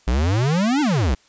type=exponential two-way sweep; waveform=square; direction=up then down; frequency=55 to 311.1 to 55.1 Hz; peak=-17 dBFS; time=0.07-1.15 s; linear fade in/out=10 ms; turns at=0.81 s; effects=white hiss -56 dBFS RMS until 1.28 s + resampled to 16000 Hz